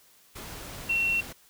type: tone in noise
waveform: sine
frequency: 2721 Hz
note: F7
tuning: 46 cents flat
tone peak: -23 dBFS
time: 0.89-1.21 s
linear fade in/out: 10 ms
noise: pink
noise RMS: -41 dBFS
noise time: 0.35-1.33 s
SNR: +15 dB
effects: white hiss -59 dBFS RMS until 1.49 s